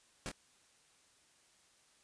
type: noise with echo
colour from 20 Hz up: pink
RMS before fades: -41 dBFS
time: 0.26-0.29 s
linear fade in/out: 0 ms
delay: 25 ms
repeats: 1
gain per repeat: -5 dB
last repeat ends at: 0.315 s
effects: white hiss -68 dBFS RMS until 2.03 s + resampled to 22050 Hz